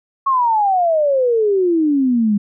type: exponential sweep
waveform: sine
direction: down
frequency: 1108.7 to 200 Hz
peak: -12 dBFS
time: 0.26-2.38 s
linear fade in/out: 10 ms
effects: none